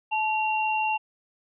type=tone pair together; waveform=sine; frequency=866.8 / 2752 Hz; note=A5 / F7; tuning=-26 / -26 cents; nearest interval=octave + minor sixth; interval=2000 cents; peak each=-24 / -28 dBFS; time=0.11-0.98 s; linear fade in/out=20 ms; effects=none